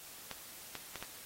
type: clicks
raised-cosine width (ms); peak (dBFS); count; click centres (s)
0.2; -23; 4; 0.313 / 0.753 / 0.957 / 1.026
effects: white hiss -51 dBFS RMS until 1.25 s + AAC 48 kbps